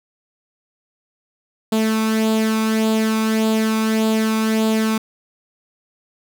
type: tone with flanger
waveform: sawtooth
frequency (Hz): 220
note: A3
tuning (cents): 0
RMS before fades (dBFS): -18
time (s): 1.72-4.98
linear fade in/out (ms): 5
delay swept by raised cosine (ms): 0.25 to 0.84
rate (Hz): 1.7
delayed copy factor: +0.55
effects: none